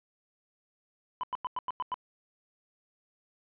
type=tone bursts; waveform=triangle; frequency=1003 Hz; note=B5; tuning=26 cents sharp; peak=-28 dBFS; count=7; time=1.21-1.942 s; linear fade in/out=0 ms; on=24 ms; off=94 ms; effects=resampled to 8000 Hz